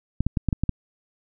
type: clicks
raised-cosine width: 5 ms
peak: -9 dBFS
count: 7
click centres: 0.206 / 0.266 / 0.372 / 0.487 / 0.528 / 0.636 / 0.693 s
effects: none